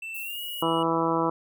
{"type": "tone with pitch glide", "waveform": "triangle", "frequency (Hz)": [2667, 2908], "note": ["E7", "F#7"], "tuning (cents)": [20, -31], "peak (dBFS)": -32, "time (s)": [0.02, 0.83], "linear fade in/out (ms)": 5, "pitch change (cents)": 149, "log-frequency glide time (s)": [0.21, 0.4]}
{"type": "high-pass noise", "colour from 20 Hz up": "white", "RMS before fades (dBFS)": -39, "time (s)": [0.14, 0.63], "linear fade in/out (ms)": 10, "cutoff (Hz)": 11000, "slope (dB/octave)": 24}
{"type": "harmonic tone", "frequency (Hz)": 164.81, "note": "E3", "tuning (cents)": 0, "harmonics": [1, 2, 3, 4, 5, 6, 7, 8], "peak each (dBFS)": [-33, -27, -29, -33, -33, -28, -32, -33], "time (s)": [0.62, 1.3], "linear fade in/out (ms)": 5}
{"effects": []}